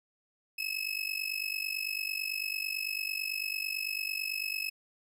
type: tone with amplitude modulation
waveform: 30% pulse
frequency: 2583 Hz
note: E7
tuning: 36 cents flat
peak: -26 dBFS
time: 0.58-4.7 s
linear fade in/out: 10 ms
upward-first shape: sine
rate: 49 Hz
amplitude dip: 85%
effects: none